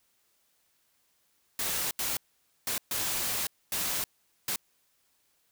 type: noise bursts at uneven times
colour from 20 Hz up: white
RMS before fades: -31 dBFS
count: 6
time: 1.59-1.91 / 1.99-2.17 / 2.67-2.78 / 2.91-3.47 / 3.72-4.04 / 4.48-4.56 s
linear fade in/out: 2 ms
effects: white hiss -71 dBFS RMS until 5.51 s